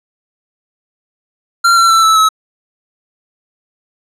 square tone with pitch steps, 1377 / 1354.9 / 1333.2 / 1311.8 / 1290.7 Hz, F6 / E6 / E6 / E6 / E6, -25 / +47 / +19 / -9 / -37 cents, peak -7 dBFS, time 1.64-2.29 s, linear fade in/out 10 ms, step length 130 ms, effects low-pass 10000 Hz 12 dB/octave

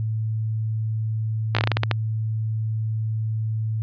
slowing click train, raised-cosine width 0.3 ms, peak -4 dBFS, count 10, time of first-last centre 1.55-1.913 s, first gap 16 ms, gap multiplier 1.22, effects added 110 Hz sine -22 dBFS peak until 3.82 s + resampled to 11025 Hz

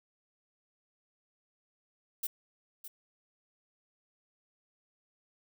violet noise with echo, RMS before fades -34 dBFS, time 2.23-2.27 s, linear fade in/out 5 ms, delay 610 ms, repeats 1, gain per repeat -11 dB, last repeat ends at 2.88 s, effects none

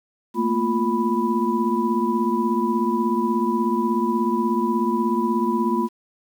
sine tone cluster, 221.1 / 237.6 / 349.6 / 988 Hz, A3 / A#3 / F4 / B5, +9 / +33 / +2 / 0 cents, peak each -24 dBFS, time 0.34-5.89 s, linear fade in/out 50 ms, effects 8-bit

